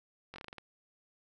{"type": "slowing click train", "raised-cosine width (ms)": 0.3, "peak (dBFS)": -29, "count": 8, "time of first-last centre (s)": [0.34, 0.583], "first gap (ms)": 20, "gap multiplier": 1.18, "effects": []}